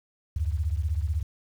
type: beating tone pair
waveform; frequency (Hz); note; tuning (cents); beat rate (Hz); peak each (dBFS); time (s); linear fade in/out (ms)
sine; 73.1 / 89.1; D2 / F2; -7 / +35; 16; -26 / -29; 0.36-1.23; 5
effects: 9-bit